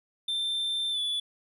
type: tone with pitch glide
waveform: triangle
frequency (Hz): 3568 to 3448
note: A7 to A7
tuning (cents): +23 to -36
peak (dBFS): -26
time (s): 0.28-1.2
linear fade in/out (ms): 5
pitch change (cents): -59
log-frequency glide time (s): 0.91-0.99
effects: none